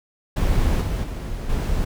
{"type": "noise with level steps", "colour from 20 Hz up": "brown", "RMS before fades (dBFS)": [-19, -23, -28, -22], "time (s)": [0.36, 1.85], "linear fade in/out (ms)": 10, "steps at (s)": [0.81, 1.03, 1.49], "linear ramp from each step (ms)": 10, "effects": []}